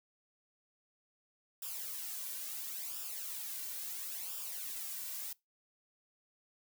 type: noise with flanger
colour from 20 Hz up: blue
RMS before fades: -42 dBFS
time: 1.62-5.33 s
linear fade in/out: 5 ms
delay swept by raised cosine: 0.47 to 2.37 ms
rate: 0.73 Hz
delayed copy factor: -0.7
effects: noise-tail reverb RT60 0.2 s tail -23 dB re dry